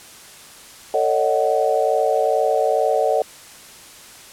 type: chord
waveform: sine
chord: D# half-diminished seventh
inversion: second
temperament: just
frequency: 448 / 560 / 622.3 / 746.7 Hz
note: A4 / C#5 / D#5 / F#5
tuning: +31 / +18 / 0 / +16 cents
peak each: -21 dBFS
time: 0.94-3.22 s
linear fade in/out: 2 ms
effects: white hiss -42 dBFS RMS until 4.32 s + low-pass 11000 Hz 12 dB/octave